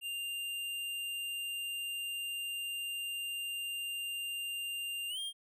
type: tone with pitch glide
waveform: square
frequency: 2794 to 3209 Hz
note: F7 to G7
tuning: 0 to +40 cents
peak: -37 dBFS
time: 0.01-5.33 s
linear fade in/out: 50 ms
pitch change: +240 cents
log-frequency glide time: 5.09-5.19 s
effects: none